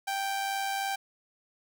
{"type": "tone with amplitude modulation", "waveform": "sawtooth", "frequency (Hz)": 784, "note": "G5", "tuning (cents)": 0, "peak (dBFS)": -24, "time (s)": [0.07, 0.96], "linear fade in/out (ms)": 10, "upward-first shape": "sine", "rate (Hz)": 103, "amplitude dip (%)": 35, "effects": []}